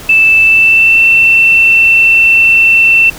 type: tone with pitch glide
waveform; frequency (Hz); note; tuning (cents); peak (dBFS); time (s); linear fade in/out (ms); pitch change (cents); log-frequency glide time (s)
sine; 2642 to 2685; E7 to E7; +3 to +31; -3; 0.09-3.1; 5; +28; 0.4-1.05
effects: pink hiss -29 dBFS RMS until 3.18 s